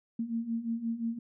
sine beating tone pair, 226.2 / 231.9 Hz, A3 / A#3, +48 / -9 cents, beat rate 5.7 Hz, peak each -36 / -32 dBFS, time 0.19-1.19 s, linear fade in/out 5 ms, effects none

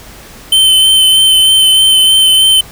square tone with vibrato, 3077 Hz, G7, 33 cents flat, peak -5 dBFS, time 0.52-2.61 s, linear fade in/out 5 ms, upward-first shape sine, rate 3.2 Hz, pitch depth 13 cents each way, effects added 50 Hz sine -40 dBFS peak until 2.71 s + pink hiss -34 dBFS RMS until 2.71 s

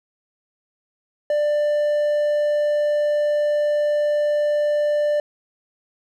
triangle tone, 592 Hz, D5, 14 cents sharp, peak -15 dBFS, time 1.3-5.2 s, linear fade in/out 2 ms, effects none

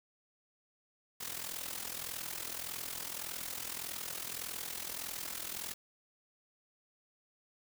white noise with amplitude modulation, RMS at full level -38 dBFS, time 1.2-5.74 s, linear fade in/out 10 ms, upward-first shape sine, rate 41.7 Hz, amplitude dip 75%, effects none

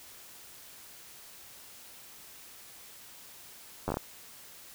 slowing click train, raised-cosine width 1 ms, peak -17 dBFS, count 6, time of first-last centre 3.88-3.97 s, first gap 10 ms, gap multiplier 1.3, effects white hiss -51 dBFS RMS until 4.74 s

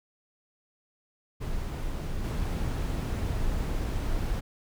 brown noise with level steps, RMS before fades -32 / -29 dBFS, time 1.4-4.41 s, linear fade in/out 20 ms, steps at 2.23 s, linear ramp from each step 20 ms, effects none

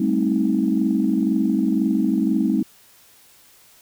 sine chord, A half-diminished seventh, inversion third, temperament just, 198 / 220 / 264 / 316.8 Hz, G3 / A3 / C4 / Eb4, +18 / 0 / +16 / +31 cents, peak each -22 dBFS, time 0-2.63 s, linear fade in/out 5 ms, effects tanh soft clip ceiling -6 dBFS + white hiss -52 dBFS RMS until 3.81 s

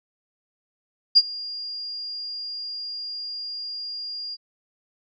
sine tone with ADSR envelope, 4819 Hz, D8, 44 cents sharp, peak -8 dBFS, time 1.15-4.37 s, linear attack 22 ms, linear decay 43 ms, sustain -22 dB, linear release 37 ms, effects none

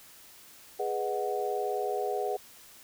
sine chord, G# minor seventh, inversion none, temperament equal, 415.3 / 493.9 / 622.3 / 740 Hz, G#4 / B4 / D#5 / F#5, 0 / 0 / 0 / 0 cents, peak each -32 / -35 / -38 / -33 dBFS, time 0.79-2.37 s, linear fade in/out 10 ms, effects white hiss -53 dBFS RMS until 2.83 s

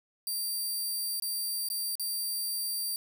10% pulse tone with dropouts, 4703 Hz, D8, 2 cents sharp, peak -24 dBFS, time 0.27-2.96 s, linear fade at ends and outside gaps 1 ms, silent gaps 1.199-1.222 / 1.687-1.701 / 1.954-1.996 s, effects none

